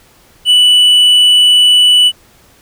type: tone with tanh clipping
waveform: triangle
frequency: 2966 Hz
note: F#7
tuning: 4 cents sharp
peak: -5 dBFS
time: 0.45-2.12 s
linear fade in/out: 50 ms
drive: 8 dB
effects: pink hiss -46 dBFS RMS until 2.61 s